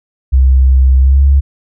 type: tone with pitch glide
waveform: sine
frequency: 65.41 to 69.22 Hz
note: C2 to C#2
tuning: 0 to -2 cents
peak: -4 dBFS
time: 0.32-1.41 s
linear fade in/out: 20 ms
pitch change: +98 cents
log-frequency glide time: 0.99-1.23 s
effects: none